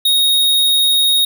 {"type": "tone", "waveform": "square", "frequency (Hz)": 3748, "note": "A#7", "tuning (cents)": 9, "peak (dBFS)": -11, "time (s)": [0.05, 1.25], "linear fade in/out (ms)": 5, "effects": []}